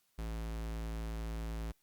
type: tone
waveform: square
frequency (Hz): 55.3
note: A1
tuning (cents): +9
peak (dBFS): -38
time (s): 0.18-1.72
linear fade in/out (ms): 10
effects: white hiss -75 dBFS RMS until 1.82 s + Opus 48 kbps